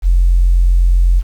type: tone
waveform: sine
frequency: 44 Hz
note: F1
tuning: 14 cents sharp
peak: -6 dBFS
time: 0.02-1.23 s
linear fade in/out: 50 ms
effects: tanh soft clip ceiling -2 dBFS + 7-bit